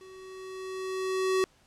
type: tone with level ramp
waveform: square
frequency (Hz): 377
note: F#4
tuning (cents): +32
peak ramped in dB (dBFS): -48 to -23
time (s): 0.01-1.44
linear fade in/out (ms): 0
effects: pink hiss -63 dBFS RMS until 1.66 s + low-pass 9000 Hz 12 dB/octave